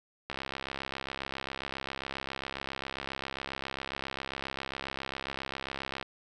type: click train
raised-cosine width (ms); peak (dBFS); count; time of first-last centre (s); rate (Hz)
0.3; -19; 387; 0.3-6.027; 67.4
effects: none